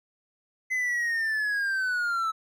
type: linear sweep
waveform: triangle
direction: down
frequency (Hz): 2044 to 1300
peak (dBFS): -23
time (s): 0.7-2.32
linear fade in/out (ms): 20
effects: none